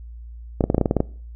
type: clicks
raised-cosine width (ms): 2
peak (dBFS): -4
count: 10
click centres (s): 0.608 / 0.64 / 0.701 / 0.746 / 0.781 / 0.813 / 0.858 / 0.911 / 0.967 / 1.004
effects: noise-tail reverb RT60 0.5 s tail -23 dB re dry + added 58 Hz sine -35 dBFS peak until 1.35 s